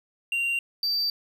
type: tone pair in turn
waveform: triangle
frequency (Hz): 2766 / 4652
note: F7 / D8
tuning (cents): -17 / -17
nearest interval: major sixth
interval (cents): 900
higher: second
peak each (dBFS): -22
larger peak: neither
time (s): 0.32-0.59 / 0.83-1.1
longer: neither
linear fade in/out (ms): 2
effects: none